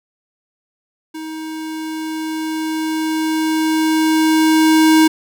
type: tone with level ramp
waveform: square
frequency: 316.1 Hz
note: D#4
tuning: 27 cents sharp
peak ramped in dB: -27 to -8 dBFS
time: 1.14-5.08 s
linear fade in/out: 10 ms
effects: none